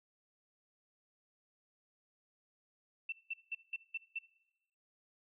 sine tone bursts, 2680 Hz, E7, 28 cents sharp, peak -36 dBFS, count 6, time 3.09-4.188 s, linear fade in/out 5 ms, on 33 ms, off 180 ms, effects noise-tail reverb RT60 1.0 s tail -21 dB re dry

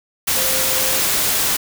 sine tone in noise, 523.3 Hz, C5, in tune, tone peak -28 dBFS, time 0.36-1 s, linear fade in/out 10 ms, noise white, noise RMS -18 dBFS, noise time 0.27-1.57 s, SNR -13 dB, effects none

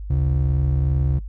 triangle ring-modulated tone, 103.1 Hz, G#2, 12 cents flat, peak -12 dBFS, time 0.1-1.19 s, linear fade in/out 5 ms, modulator 31.5 Hz, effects noise-tail reverb RT60 0.1 s tail -19 dB re dry + added 50 Hz sine -29 dBFS peak until 1.28 s

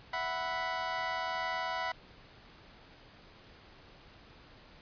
25% pulse chord, E suspended second, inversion none, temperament equal, 659.3 / 740 / 987.8 Hz, E5 / F#5 / B5, 0 / 0 / 0 cents, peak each -36 / -34 / -32 dBFS, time 0.13-1.92 s, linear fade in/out 5 ms, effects pink hiss -56 dBFS RMS until 4.81 s + resampled to 11025 Hz

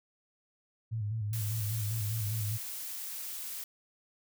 sine tone with vibrato, 107.9 Hz, A2, 33 cents flat, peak -31 dBFS, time 0.91-2.58 s, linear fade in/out 20 ms, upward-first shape square, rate 5 Hz, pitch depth 67 cents each way
blue noise, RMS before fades -40 dBFS, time 1.33-3.64 s, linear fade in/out 2 ms
effects none

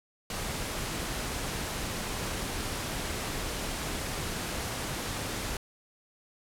pink noise, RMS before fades -34 dBFS, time 0.3-5.57 s, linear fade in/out 2 ms, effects low-pass 12000 Hz 12 dB/octave

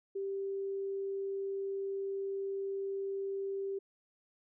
sine tone, 392 Hz, G4, in tune, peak -34 dBFS, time 0.15-3.79 s, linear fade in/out 10 ms, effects none

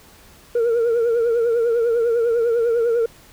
sine tone with vibrato, 466.2 Hz, A#4, in tune, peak -13 dBFS, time 0.55-3.06 s, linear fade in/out 5 ms, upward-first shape triangle, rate 10 Hz, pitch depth 73 cents each way, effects tanh soft clip ceiling -14 dBFS + pink hiss -48 dBFS RMS until 3.32 s

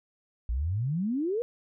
sine exponential sweep, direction up, 54.5 to 493.9 Hz, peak -26 dBFS, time 0.49-1.42 s, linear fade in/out 0 ms, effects none

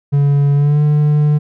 triangle tone with pitch glide, 142.2 to 149.01 Hz, C#3 to D3, +45 to +25 cents, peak -7 dBFS, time 0.12-1.39 s, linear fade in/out 20 ms, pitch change +80 cents, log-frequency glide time 0.54-0.8 s, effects none

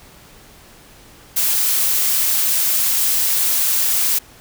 blue noise, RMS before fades -17 dBFS, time 1.36-4.19 s, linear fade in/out 10 ms, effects pink hiss -45 dBFS RMS until 4.4 s

